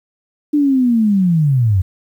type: linear sweep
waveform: sine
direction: down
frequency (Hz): 300.7 to 87.4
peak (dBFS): -10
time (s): 0.53-1.82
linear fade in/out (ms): 10
effects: 8-bit